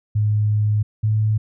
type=tone pair in turn; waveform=sine; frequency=105.7 / 107.92 Hz; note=G#2 / A2; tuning=+31 / -33 cents; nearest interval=unison; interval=36 cents; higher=second; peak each=-15 dBFS; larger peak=neither; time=0.15-0.83 / 1.03-1.38 s; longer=first; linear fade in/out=10 ms; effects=none